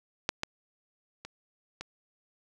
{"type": "clicks", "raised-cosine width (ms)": 0.2, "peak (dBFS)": [-9, -13, -24, -21], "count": 4, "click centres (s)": [0.291, 0.434, 1.25, 1.81], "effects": []}